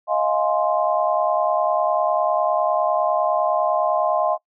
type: chord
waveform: sine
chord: F minor seventh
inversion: third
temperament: just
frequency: 628.6 / 698.5 / 838.1 / 1047.7 Hz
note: Eb5 / F5 / Ab5 / C6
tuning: +18 / 0 / +16 / +2 cents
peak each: -21 / -22 / -26 / -24 dBFS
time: 0.07-4.38 s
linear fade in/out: 50 ms
effects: noise-tail reverb RT60 0.1 s tail -21 dB re dry